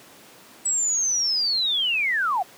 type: linear sweep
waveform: sine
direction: down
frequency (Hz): 7902 to 683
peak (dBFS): -20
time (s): 0.65-2.43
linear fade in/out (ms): 10
effects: pink hiss -48 dBFS RMS until 2.57 s + high-pass 200 Hz 12 dB/octave